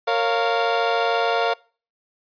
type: chord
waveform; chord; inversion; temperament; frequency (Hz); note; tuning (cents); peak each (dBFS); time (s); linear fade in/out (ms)
30% pulse; Bb minor; none; equal with one note detuned; 460.8 / 554.4 / 698.5; Bb4 / Db5 / F5; -20 / 0 / 0; -20 / -23 / -19; 0.07-1.54; 10
effects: noise-tail reverb RT60 0.4 s tail -24 dB re dry + resampled to 11025 Hz